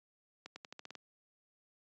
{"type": "accelerating click train", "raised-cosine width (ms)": 0.2, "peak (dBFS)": -29, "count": 8, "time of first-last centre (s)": [0.46, 0.953], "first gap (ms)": 100, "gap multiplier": 0.88, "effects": ["high-pass 200 Hz 12 dB/octave", "resampled to 16000 Hz"]}